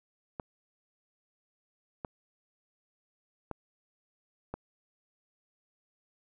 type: clicks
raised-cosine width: 1 ms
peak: -22 dBFS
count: 4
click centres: 0.398 / 2.048 / 3.513 / 4.54 s
effects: none